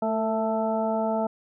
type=harmonic tone with a mistuned harmonic; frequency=220.5 Hz; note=A3; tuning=4 cents sharp; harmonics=1 / 2 / 3 / 4 / 6; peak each=-28 / -32 / -26 / -30 / -39 dBFS; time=0.02-1.27 s; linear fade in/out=5 ms; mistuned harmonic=2; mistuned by=+26 cents; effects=none